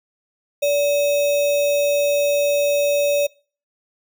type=tone with sample-and-hold; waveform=sine; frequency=576 Hz; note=D5; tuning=34 cents flat; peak=-15 dBFS; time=0.62-3.27 s; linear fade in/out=10 ms; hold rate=3150 Hz; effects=noise-tail reverb RT60 0.4 s tail -24 dB re dry